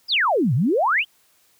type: exponential two-way sweep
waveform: sine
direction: down then up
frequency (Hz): 5360 to 110 to 3273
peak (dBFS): -16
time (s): 0.08-1.05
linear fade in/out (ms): 50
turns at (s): 0.54
effects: white hiss -60 dBFS RMS until 1.59 s + high-pass 60 Hz 12 dB/octave